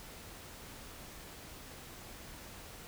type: silence
effects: pink hiss -50 dBFS RMS until 2.87 s